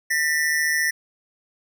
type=tone pair together; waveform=square; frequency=1800 / 1954.3 Hz; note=A6 / B6; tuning=+39 / -19 cents; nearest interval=minor second; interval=142 cents; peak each=-23 dBFS; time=0.1-0.91 s; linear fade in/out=10 ms; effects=none